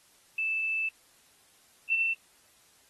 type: tone pair in turn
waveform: sine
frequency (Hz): 2637 / 2683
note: E7 / E7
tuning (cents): 0 / +30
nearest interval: unison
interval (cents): 30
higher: second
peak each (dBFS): -27 / -25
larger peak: second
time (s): 0.38-0.89 / 1.9-2.14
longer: first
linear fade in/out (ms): 5
effects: white hiss -62 dBFS RMS until 2.89 s + AAC 32 kbps